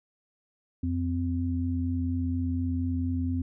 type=tone pair together; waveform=sine; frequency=87.31 / 257.7 Hz; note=F2 / C4; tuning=0 / -26 cents; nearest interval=octave + perfect fifth; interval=1874 cents; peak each=-28 / -29 dBFS; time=0.83-3.42 s; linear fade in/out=5 ms; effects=none